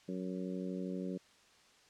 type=harmonic tone; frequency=92.5 Hz; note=F#2; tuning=in tune; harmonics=2 / 3 / 4 / 5 / 6; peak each=-39 / -43 / -45 / -47 / -49 dBFS; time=0.08-1.18 s; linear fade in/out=10 ms; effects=white hiss -64 dBFS RMS until 1.89 s + low-pass 6000 Hz 12 dB/octave